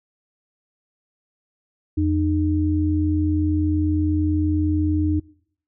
sine tone pair together, 85.73 / 305.5 Hz, F2 / D#4, -32 / -32 cents, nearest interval octave + minor seventh, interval 2200 cents, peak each -20 dBFS, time 1.97-5.2 s, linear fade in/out 10 ms, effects noise-tail reverb RT60 0.6 s tail -22 dB re dry

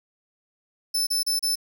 sawtooth tone bursts, 5274 Hz, E8, in tune, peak -19 dBFS, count 4, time 0.94-1.556 s, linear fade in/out 10 ms, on 130 ms, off 32 ms, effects none

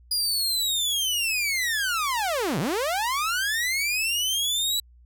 sawtooth linear two-way sweep, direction down then up, 4914 to 123.47 to 3967 Hz, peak -20 dBFS, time 0.11-4.8 s, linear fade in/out 5 ms, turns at 2.59 s, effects added 60 Hz sine -50 dBFS peak until 5.05 s

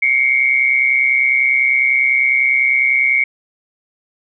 sine tone pair together, 2138 / 2268 Hz, C7 / C#7, +37 / +39 cents, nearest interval minor second, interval 102 cents, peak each -14 dBFS, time 0.02-3.24 s, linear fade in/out 5 ms, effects none

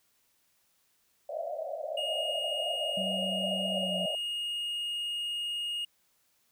white band-pass noise, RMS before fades -36 dBFS, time 1.29-4.15 s, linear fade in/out 2 ms, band 560 to 680 Hz, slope 96 dB/octave
triangle tone, 2858 Hz, F7, 39 cents sharp, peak -30 dBFS, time 1.97-5.85 s, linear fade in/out 5 ms
sine tone with pitch glide, 190.2 to 182.98 Hz, F#3 to F#3, +48 to -19 cents, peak -35 dBFS, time 2.97-4.06 s, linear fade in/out 5 ms, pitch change -67 cents, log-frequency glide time 3.79-3.94 s
effects white hiss -71 dBFS RMS until 6.51 s

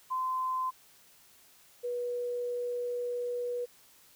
sine tone pair in turn, 1031 / 486.6 Hz, C6 / B4, -26 / -26 cents, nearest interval octave + minor second, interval 1300 cents, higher first, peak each -29 / -31 dBFS, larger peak first, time 0.1-0.71 / 1.83-3.66 s, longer second, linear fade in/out 20 ms, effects white hiss -60 dBFS RMS until 4.15 s

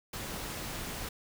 pink noise, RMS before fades -39 dBFS, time 0.13-1.09 s, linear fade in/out 5 ms, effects none

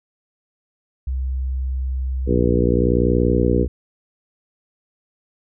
sine tone with pitch glide, 65 to 64.51 Hz, C2 to C2, -11 to -24 cents, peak -20 dBFS, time 1.07-3.68 s, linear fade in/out 5 ms, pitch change -13 cents, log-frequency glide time 1.59-2.68 s
harmonic tone, 60.6 Hz, B1, 32 cents flat, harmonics 2 / 3 / 4 / 5 / 6 / 7 / 8, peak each -23 / -23 / -23 / -23 / -23 / -23 / -23 dBFS, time 2.26-3.67 s, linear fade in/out 50 ms
effects none

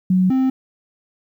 sine / triangle tone pair in turn, 184.9 / 261.9 Hz, F#3 / C4, -1 / +2 cents, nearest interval tritone, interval 603 cents, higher second, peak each -12 dBFS, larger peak neither, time 0.1-0.3 / 0.3-0.5 s, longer neither, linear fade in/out 5 ms, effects 9-bit

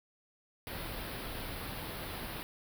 pink band-stop noise, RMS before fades -41 dBFS, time 0.67-2.43 s, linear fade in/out 0 ms, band 4800 to 10000 Hz, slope 48 dB/octave, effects none

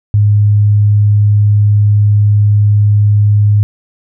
sine tone, 103.83 Hz, G#2, in tune, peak -5 dBFS, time 0.14-3.63 s, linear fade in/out 0 ms, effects none

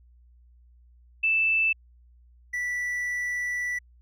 sine / triangle tone pair in turn, 2642 / 1963.9 Hz, E7 / B6, +3 / -10 cents, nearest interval perfect fourth, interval 513 cents, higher first, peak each -20 / -25 dBFS, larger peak first, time 1.23-1.73 / 2.53-3.79 s, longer second, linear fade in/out 10 ms, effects added 60 Hz sine -53 dBFS peak until 4.01 s

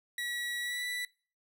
30% pulse tone with pitch glide, 1931 to 1969.3 Hz, B6 to B6, -39 to -5 cents, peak -31 dBFS, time 0.18-1.05 s, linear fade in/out 2 ms, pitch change +34 cents, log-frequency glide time 0.6-0.84 s, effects noise-tail reverb RT60 0.4 s tail -23 dB re dry

